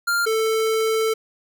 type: tone pair in turn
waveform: square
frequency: 1396.9 / 442.7 Hz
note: F6 / A4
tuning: 0 / +11 cents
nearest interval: octave + minor sixth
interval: 1989 cents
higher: first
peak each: -19 dBFS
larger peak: neither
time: 0.07-0.26 / 0.26-1.14 s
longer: second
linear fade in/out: 10 ms
effects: none